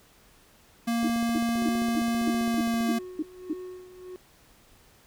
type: tone with pitch glide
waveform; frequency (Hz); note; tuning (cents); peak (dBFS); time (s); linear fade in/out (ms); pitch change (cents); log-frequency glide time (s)
square; 232.8 to 230.8; A#3 to A#3; -2 to -17; -25; 0.87-2.99; 10; -15; 2.27-2.78
type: click train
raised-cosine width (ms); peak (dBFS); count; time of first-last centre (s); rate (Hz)
2; -27; 28; 1.03-2.806; 15.2
type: tone bursts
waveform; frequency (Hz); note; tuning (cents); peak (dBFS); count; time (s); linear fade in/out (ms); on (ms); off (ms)
sine; 311.1; D#4; 0; -25; 9; 1.04-3.533; 5; 37; 270
type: tone with tremolo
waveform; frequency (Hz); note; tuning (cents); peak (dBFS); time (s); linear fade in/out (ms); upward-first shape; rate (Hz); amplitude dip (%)
triangle; 366.1; F#4; -18; -34; 1.57-4.16; 0; sine; 1.6; 70
effects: pink hiss -58 dBFS RMS until 5.06 s